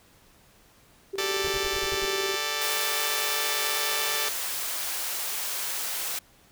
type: tone with tremolo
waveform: sine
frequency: 390.7 Hz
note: G4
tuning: 6 cents flat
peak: -28 dBFS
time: 1.13-2.36 s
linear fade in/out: 10 ms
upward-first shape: square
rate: 19 Hz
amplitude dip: 60%
type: chord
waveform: 5% pulse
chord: G suspended second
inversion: none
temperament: just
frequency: 392 / 441 / 588 Hz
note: G4 / A4 / D5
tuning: 0 / +4 / +2 cents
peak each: -25 / -20 / -21 dBFS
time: 1.18-4.29 s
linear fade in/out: 5 ms
type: noise bursts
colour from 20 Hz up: brown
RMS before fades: -38 dBFS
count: 7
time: 1.44-2.057 s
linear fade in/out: 5 ms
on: 47 ms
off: 48 ms
type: high-pass noise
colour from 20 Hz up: white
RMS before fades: -31 dBFS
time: 2.61-6.19 s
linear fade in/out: 5 ms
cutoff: 490 Hz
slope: 12 dB/octave
effects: pink hiss -58 dBFS RMS until 6.51 s